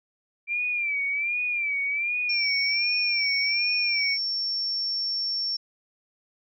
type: tone with vibrato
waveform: sine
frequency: 2349 Hz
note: D7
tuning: in tune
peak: -24 dBFS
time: 0.47-4.18 s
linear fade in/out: 50 ms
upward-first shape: sine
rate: 1.3 Hz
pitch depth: 87 cents each way
type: tone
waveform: sine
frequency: 5450 Hz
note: F8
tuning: 43 cents flat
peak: -25 dBFS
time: 2.29-5.57 s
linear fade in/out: 10 ms
effects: none